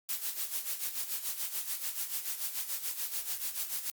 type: noise with tremolo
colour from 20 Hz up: blue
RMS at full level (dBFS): -33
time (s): 0.09-3.9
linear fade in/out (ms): 0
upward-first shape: sine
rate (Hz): 6.9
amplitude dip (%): 70
effects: Opus 48 kbps